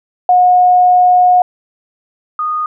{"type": "tone pair in turn", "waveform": "sine", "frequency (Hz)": [724, 1233.5], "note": ["F#5", "D#6"], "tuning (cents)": [-38, -15], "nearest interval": "major sixth", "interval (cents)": 923, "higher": "second", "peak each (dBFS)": [-5, -14], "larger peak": "first", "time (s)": [[0.29, 1.42], [2.39, 2.66]], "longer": "first", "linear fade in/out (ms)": 2, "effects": []}